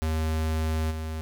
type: tone with level steps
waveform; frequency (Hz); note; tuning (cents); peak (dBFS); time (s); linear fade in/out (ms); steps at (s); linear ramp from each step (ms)
square; 79.2; D#2; +31; -25 / -31; 0.02-1.21; 0; 0.9; 20
effects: none